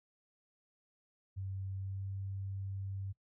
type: tone with pitch glide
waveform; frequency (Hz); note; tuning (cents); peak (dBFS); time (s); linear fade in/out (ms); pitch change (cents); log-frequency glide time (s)
sine; 96.2 to 97.32; G2 to G2; -32 to -12; -38; 1.36-3.13; 20; +20; 1.77-2.06
effects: noise-tail reverb RT60 0.1 s tail -18 dB re dry